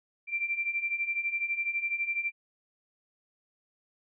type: beating tone pair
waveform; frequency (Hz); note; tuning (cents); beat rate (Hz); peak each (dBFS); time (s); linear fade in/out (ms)
sine; 2349 / 2361; D7 / D7; 0 / +9; 12; -34 / -30; 0.27-2.32; 50
effects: none